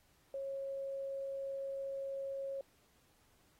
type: tone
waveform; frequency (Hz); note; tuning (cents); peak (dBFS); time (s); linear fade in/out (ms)
sine; 546; C#5; -26; -38; 0.34-2.61; 2
effects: pink hiss -71 dBFS RMS until 3.59 s + AAC 48 kbps